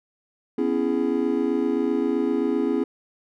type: chord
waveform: triangle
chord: C# minor seventh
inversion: third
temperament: just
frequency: 249.5 / 277.2 / 332.6 / 415.8 Hz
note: B3 / C#4 / E4 / G#4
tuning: +18 / 0 / +16 / +2 cents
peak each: -24 dBFS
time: 0.58-2.84 s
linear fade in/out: 5 ms
effects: none